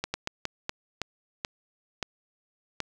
slowing click train, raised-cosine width 0.2 ms, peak -12 dBFS, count 9, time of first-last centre 0.04-2.803 s, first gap 100 ms, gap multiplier 1.34, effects none

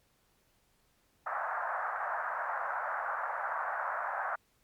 white band-pass noise, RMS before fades -35 dBFS, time 1.26-4.36 s, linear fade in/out 10 ms, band 620 to 1600 Hz, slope 48 dB/octave, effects pink hiss -71 dBFS RMS until 4.63 s + MP3 96 kbps

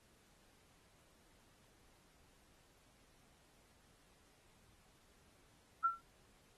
sine tone with exponential decay, 1354 Hz, E6, 46 cents sharp, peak -25 dBFS, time 5.84-6.01 s, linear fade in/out 5 ms, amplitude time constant 36 ms, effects pink hiss -70 dBFS RMS until 6.57 s + AAC 32 kbps

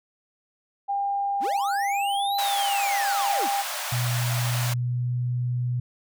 sine tone, 800 Hz, G5, 35 cents sharp, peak -23 dBFS, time 0.88-3.63 s, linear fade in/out 20 ms
square linear two-way sweep, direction up then down, 174.61 to 4043 to 174.61 Hz, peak -30 dBFS, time 1.4-3.49 s, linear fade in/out 50 ms, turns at 2.37 s
pink high-pass noise, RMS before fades -31 dBFS, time 2.38-4.74 s, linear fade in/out 10 ms, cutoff 580 Hz, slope 96 dB/octave
sine tone with pitch glide, 121.9 to 123.17 Hz, B2 to B2, -22 to -4 cents, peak -23 dBFS, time 3.92-5.8 s, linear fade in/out 5 ms, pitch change +18 cents, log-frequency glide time 4.5-5.13 s
effects none

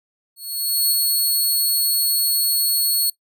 10% pulse tone with ADSR envelope, 4348 Hz, C#8, 34 cents flat, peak -8 dBFS, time 0.36-3.1 s, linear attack 560 ms, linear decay 3 ms, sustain -2 dB, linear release 4 ms, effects noise-tail reverb RT60 0.1 s tail -21 dB re dry

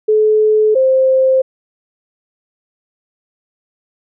sine tone pair in turn, 430 / 524.6 Hz, A4 / C5, -40 / +4 cents, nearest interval minor third, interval 344 cents, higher second, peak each -8 dBFS, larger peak neither, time 0.08-0.75 / 0.75-1.42 s, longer neither, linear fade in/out 10 ms, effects none

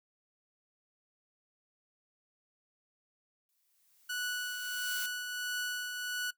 blue noise with exponential growth, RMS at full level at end -39 dBFS, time 3.49-5.06 s, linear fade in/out 1 ms, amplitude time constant 340 ms
sawtooth tone with tremolo, 1476 Hz, F#6, 5 cents flat, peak -29 dBFS, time 4.09-6.31 s, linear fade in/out 10 ms, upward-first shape triangle, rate 1.5 Hz, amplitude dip 45%
effects noise-tail reverb RT60 0.1 s tail -17 dB re dry

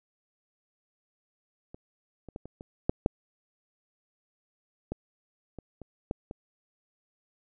clicks, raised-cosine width 2 ms, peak -30 / -30 / -25 / -29 / -29 / -10 / -9 / -19 / -27 / -29 / -17 / -25 dBFS, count 12, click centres 1.745 / 2.287 / 2.361 / 2.456 / 2.609 / 2.895 / 3.061 / 4.92 / 5.587 / 5.817 / 6.111 / 6.311 s, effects none

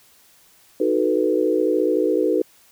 sine chord, B dominant seventh, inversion first, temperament equal, 311.1 / 370 / 440 / 493.9 Hz, D#4 / F#4 / A4 / B4, 0 / 0 / 0 / 0 cents, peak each -22 dBFS, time 0.8-2.42 s, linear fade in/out 5 ms, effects white hiss -54 dBFS RMS until 2.71 s

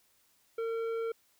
sine tone with tanh clipping, 455.5 Hz, A#4, 40 cents flat, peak -33 dBFS, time 0.58-1.12 s, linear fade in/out 5 ms, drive 10 dB, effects white hiss -69 dBFS RMS until 1.39 s

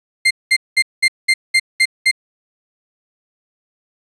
35% pulse tone bursts, 2097 Hz, C7, 3 cents sharp, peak -8 dBFS, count 8, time 0.25-2.114 s, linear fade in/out 10 ms, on 58 ms, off 200 ms, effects resampled to 22050 Hz + 8-bit

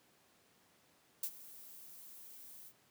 violet noise with ADSR envelope, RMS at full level -36 dBFS, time 1.23-2.73 s, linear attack 4 ms, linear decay 64 ms, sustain -18 dB, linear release 57 ms, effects pink hiss -69 dBFS RMS until 2.9 s + high-pass 150 Hz 12 dB/octave

